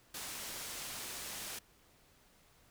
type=low-pass noise; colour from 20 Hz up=white; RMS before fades=-44 dBFS; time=0.14-1.59 s; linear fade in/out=5 ms; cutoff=11000 Hz; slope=12 dB/octave; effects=pink hiss -66 dBFS RMS until 2.7 s